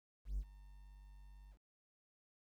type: tone with ADSR envelope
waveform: triangle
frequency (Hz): 49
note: G1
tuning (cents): 0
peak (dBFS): -32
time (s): 0.25-1.58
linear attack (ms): 130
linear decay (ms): 57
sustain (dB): -21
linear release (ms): 67
effects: tanh soft clip ceiling -31 dBFS + 12-bit